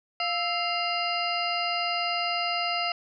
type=harmonic tone with a mistuned harmonic; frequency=698.5 Hz; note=F5; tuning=in tune; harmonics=1 / 2 / 3 / 4 / 6 / 7; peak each=-30 / -33 / -34 / -31 / -39 / -33 dBFS; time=0.2-2.92 s; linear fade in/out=2 ms; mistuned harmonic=2; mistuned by=-99 cents; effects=none